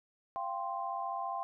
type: chord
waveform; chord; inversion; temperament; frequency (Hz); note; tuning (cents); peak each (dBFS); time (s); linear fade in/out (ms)
sine; F suspended second; none; equal with one note detuned; 689.2 / 784 / 1046.5; F5 / G5 / C6; -23 / 0 / 0; -40 / -38 / -38; 0.36-1.43; 0
effects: none